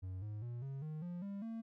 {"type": "tone with pitch steps", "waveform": "triangle", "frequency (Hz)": [93, 105.6, 119.91, 136.16, 154.61, 175.56, 199.35, 226.4], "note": ["F#2", "G#2", "A#2", "C#3", "D#3", "F3", "G3", "A3"], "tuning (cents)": [9, 29, 49, -31, -11, 9, 29, 50], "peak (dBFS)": -39, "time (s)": [0.02, 1.62], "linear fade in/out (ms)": 20, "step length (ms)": 200, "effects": []}